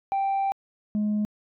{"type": "tone pair in turn", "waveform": "sine", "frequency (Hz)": [784, 210.2], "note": ["G5", "G#3"], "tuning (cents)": [0, 21], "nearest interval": "octave + major seventh", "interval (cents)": 2279, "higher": "first", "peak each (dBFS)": -20, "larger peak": "neither", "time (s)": [[0.12, 0.52], [0.95, 1.25]], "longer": "first", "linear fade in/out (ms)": 0, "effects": ["tanh soft clip ceiling -21 dBFS"]}